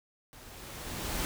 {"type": "noise with level ramp", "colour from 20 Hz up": "pink", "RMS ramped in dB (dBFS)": [-52, -32], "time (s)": [0.33, 1.25], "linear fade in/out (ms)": 0, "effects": []}